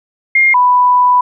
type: tone pair in turn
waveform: sine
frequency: 2124 / 990.9 Hz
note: C7 / B5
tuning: +25 / +5 cents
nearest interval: octave + minor second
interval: 1320 cents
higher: first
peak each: -6 dBFS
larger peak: neither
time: 0.35-0.54 / 0.54-1.21 s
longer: second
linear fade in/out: 5 ms
effects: none